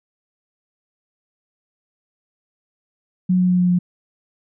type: tone with pitch steps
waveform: sine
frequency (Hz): 182.9 / 181.64 / 180.38 / 179.14 / 177.9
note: F#3 / F#3 / F#3 / F3 / F3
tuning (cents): -20 / -32 / -44 / +44 / +32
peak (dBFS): -13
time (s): 3.29-3.79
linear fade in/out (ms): 10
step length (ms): 100
effects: none